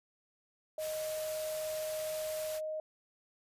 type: tone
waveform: sine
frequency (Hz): 622.3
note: D#5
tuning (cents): 0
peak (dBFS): -35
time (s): 0.78-2.8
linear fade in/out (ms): 2
type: band-stop noise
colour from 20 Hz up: white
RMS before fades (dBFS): -44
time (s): 0.78-2.61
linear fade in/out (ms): 50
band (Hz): 180 to 390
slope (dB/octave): 48
effects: resampled to 32000 Hz